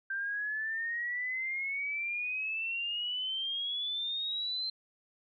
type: exponential sweep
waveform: sine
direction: up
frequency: 1568 to 4132 Hz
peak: -32 dBFS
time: 0.1-4.7 s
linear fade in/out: 5 ms
effects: none